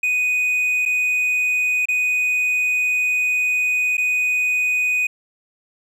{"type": "tone with dropouts", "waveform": "triangle", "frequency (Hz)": 2489, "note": "D#7", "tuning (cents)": 0, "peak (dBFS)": -15, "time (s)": [0.03, 5.07], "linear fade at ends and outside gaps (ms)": 5, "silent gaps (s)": [[0.854, 0.859], [1.856, 1.885], [3.97, 3.979]], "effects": []}